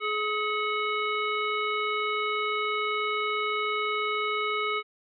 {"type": "harmonic tone with a mistuned harmonic", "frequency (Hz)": 423, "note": "G#4", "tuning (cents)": 32, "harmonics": [1, 3, 5, 7, 9], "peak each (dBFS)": [-32, -29, -31, -38, -40], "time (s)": [0, 4.83], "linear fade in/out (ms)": 50, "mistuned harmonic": 5, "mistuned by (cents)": 68, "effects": []}